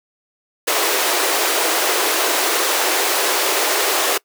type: high-pass noise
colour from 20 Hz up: pink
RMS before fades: -18 dBFS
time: 0.67-4.18 s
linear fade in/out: 10 ms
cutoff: 340 Hz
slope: 48 dB/octave
effects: noise-tail reverb RT60 0.1 s tail -23 dB re dry